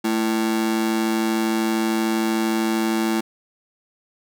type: ring-modulated tone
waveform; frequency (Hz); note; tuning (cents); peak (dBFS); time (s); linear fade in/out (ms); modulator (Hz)
45% pulse; 277.2; C#4; 0; -16; 0.04-3.21; 10; 56.5
effects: none